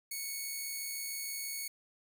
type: tone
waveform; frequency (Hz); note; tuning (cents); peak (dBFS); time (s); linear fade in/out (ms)
5% pulse; 2217; C#7; 0; -27; 0.11-1.68; 5
effects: none